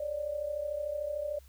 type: tone pair together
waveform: sine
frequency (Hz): 561.6 / 595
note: C#5 / D5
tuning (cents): +22 / +22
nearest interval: minor second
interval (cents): 100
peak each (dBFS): -38 / -33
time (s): 0-1.39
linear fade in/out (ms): 5
effects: added 67 Hz sine -53 dBFS peak until 1.48 s + white hiss -64 dBFS RMS until 1.48 s